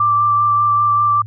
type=tone with vibrato; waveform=sine; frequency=1174.7 Hz; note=D6; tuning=in tune; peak=-11 dBFS; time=0-1.22 s; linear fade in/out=5 ms; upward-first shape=sine; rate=5.1 Hz; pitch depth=12 cents each way; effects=added 107 Hz sine -28 dBFS peak until 1.26 s